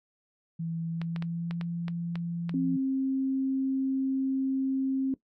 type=tone with pitch glide; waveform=sine; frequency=165.3 to 170.34 Hz; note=E3 to F3; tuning=+5 to -43 cents; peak=-30 dBFS; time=0.59-2.77 s; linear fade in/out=10 ms; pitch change=+52 cents; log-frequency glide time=0.86-1.61 s
type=clicks; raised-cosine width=0.3 ms; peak=-23 dBFS; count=8; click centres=1.016 / 1.162 / 1.224 / 1.51 / 1.612 / 1.882 / 2.156 / 2.494 s
type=tone; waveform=sine; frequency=266.6 Hz; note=C4; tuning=33 cents sharp; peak=-25 dBFS; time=2.54-5.14 s; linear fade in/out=2 ms
effects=noise-tail reverb RT60 0.1 s tail -17 dB re dry